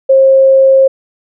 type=tone; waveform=sine; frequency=535 Hz; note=C5; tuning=38 cents sharp; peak=-3 dBFS; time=0.09-0.88 s; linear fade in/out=10 ms; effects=none